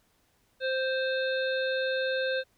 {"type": "harmonic tone", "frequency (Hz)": 523.3, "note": "C5", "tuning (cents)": 0, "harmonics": [1, 3, 5, 7, 8], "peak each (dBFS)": [-28, -32, -41, -38, -42], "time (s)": [0.6, 2.44], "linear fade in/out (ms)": 50, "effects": ["pink hiss -69 dBFS RMS until 2.57 s"]}